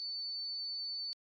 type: tone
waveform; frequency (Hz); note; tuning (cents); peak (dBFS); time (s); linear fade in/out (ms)
sine; 4505; C#8; +27; -37; 0-1.13; 0
effects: Opus 32 kbps